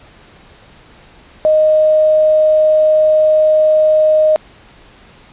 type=tone with quantisation; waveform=sine; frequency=620 Hz; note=D#5; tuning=6 cents flat; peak=-7 dBFS; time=1.45-4.36 s; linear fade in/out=0 ms; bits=6; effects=pink hiss -43 dBFS RMS until 5.32 s + resampled to 8000 Hz